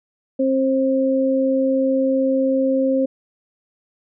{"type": "tone pair together", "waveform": "sine", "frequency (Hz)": [266.5, 530.7], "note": ["C4", "C5"], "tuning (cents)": [32, 24], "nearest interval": "octave", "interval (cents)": 1192, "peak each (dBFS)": -18, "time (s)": [0.39, 3.06], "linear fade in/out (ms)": 10, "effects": []}